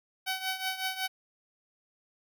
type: tone with tremolo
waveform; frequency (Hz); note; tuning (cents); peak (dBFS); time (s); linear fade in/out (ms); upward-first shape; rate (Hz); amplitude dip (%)
10% pulse; 757; F#5; +39; -20; 0.26-1.08; 20; triangle; 5.4; 80
effects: none